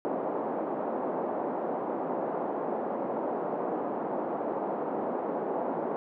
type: band-pass noise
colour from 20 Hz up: white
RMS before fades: -32 dBFS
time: 0.05-5.96 s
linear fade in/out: 0 ms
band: 220 to 820 Hz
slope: 24 dB/octave
effects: none